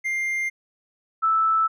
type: tone pair in turn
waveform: triangle / sine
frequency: 2100 / 1315.7 Hz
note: C7 / E6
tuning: +6 / -4 cents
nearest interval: minor sixth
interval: 810 cents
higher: first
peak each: -21 / -17 dBFS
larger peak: second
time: 0.04-0.5 / 1.22-1.68 s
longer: neither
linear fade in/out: 20 ms
effects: none